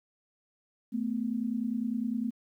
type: tone pair together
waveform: sine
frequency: 220.6 / 250.5 Hz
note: A3 / B3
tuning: +5 / +25 cents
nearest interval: major second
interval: 220 cents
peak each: -31 / -32 dBFS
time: 0.92-2.31 s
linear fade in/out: 20 ms
effects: 11-bit

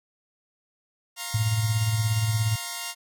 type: chord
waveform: 5% pulse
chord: F suspended fourth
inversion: none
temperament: equal with one note detuned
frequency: 698.5 / 932.3 / 1071.6 Hz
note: F5 / Bb5 / C6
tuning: 0 / 0 / +41 cents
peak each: -25 / -23 / -25 dBFS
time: 1.16-2.95 s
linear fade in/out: 50 ms
type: tone with tremolo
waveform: sine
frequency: 110 Hz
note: A2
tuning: in tune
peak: -19 dBFS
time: 1.34-2.56 s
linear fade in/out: 5 ms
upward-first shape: sine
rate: 17 Hz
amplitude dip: 55%
effects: none

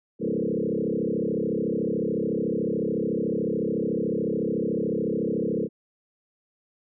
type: tone with frequency modulation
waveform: sine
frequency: 330.7 Hz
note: E4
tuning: 6 cents sharp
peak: -23 dBFS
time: 0.19-5.69 s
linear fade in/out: 50 ms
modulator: 33.8 Hz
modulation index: 4.8
effects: none

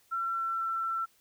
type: tone with pitch glide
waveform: sine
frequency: 1354 to 1343.1 Hz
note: E6 to E6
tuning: +46 to +32 cents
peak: -29 dBFS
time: 0.11-1.06 s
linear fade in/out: 20 ms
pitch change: -14 cents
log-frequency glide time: 0.32-0.64 s
effects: white hiss -66 dBFS RMS until 1.2 s

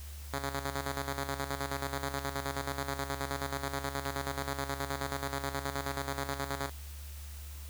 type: tone with tremolo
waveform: 5% pulse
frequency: 138.59 Hz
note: C#3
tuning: in tune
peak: -21 dBFS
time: 0.33-6.7 s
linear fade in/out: 5 ms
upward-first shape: square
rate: 9.4 Hz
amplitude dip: 65%
effects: added 72 Hz sine -42 dBFS peak until 7.69 s + white hiss -52 dBFS RMS until 7.69 s

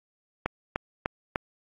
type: click train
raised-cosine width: 0.5 ms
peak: -11 dBFS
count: 4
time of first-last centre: 0.46-1.358 s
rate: 3.34 Hz
effects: AAC 48 kbps

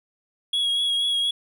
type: tone with vibrato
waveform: triangle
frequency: 3322 Hz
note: G#7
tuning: in tune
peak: -19 dBFS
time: 0.53-1.31 s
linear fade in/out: 5 ms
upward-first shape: triangle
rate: 4.2 Hz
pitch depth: 27 cents each way
effects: none

